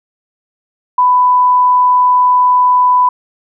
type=tone; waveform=sine; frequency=996 Hz; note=B5; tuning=14 cents sharp; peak=-6 dBFS; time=0.98-3.09 s; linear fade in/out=5 ms; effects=none